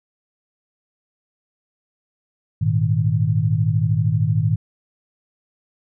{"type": "chord", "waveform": "sine", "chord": "Ab suspended second", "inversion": "none", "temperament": "just", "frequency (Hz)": [103.83, 116.8, 155.74], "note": ["Ab2", "Bb2", "Eb3"], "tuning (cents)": [0, 4, 2], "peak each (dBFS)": -20, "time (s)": [2.61, 4.56], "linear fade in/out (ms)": 10, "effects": []}